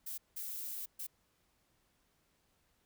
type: noise bursts at uneven times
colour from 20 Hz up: violet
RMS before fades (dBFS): -42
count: 3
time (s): 0.06-0.18 / 0.36-0.86 / 0.99-1.07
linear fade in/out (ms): 10
effects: pink hiss -75 dBFS RMS until 2.85 s